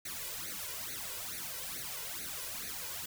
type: noise with flanger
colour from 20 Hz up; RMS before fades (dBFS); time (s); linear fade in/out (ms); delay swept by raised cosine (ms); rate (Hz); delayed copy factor
white; -41; 0.05-3.06; 5; 0.47 to 2.07; 2.3; +0.9
effects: none